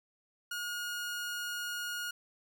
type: tone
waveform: sawtooth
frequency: 1435 Hz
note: F6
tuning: 47 cents sharp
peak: -32 dBFS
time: 0.51-2.11 s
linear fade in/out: 5 ms
effects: none